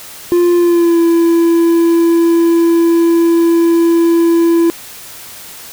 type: tone with pitch glide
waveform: triangle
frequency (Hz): 349.2 to 335.9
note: F4 to E4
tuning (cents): 0 to +33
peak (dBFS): -5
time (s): 0.32-4.7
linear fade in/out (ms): 0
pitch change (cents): -67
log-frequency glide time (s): 0.56-0.99
effects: white hiss -32 dBFS RMS until 5.72 s